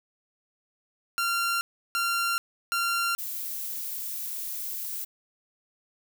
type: tone bursts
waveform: sawtooth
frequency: 1381 Hz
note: F6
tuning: 20 cents flat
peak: -21 dBFS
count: 3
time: 1.18-3.15 s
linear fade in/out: 0 ms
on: 430 ms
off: 340 ms
type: noise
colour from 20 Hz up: violet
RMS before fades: -34 dBFS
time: 3.18-5.05 s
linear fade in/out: 10 ms
effects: none